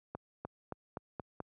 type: accelerating click train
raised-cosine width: 1 ms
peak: -25 dBFS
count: 6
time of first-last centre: 0.15-1.403 s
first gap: 300 ms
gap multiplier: 0.91
effects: high-pass 80 Hz 12 dB/octave